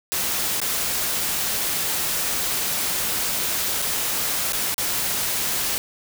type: noise with dropouts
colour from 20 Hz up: white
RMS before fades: -24 dBFS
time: 0.12-5.78 s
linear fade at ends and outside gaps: 0 ms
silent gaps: 0.602-0.616 / 3.819-3.823 / 4.523-4.532 / 4.743-4.78 s
effects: none